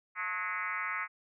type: tone with frequency modulation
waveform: sine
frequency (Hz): 1662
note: G#6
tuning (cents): +1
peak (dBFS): -32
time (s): 0.15-1.08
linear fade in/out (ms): 50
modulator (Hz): 194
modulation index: 3.1
effects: none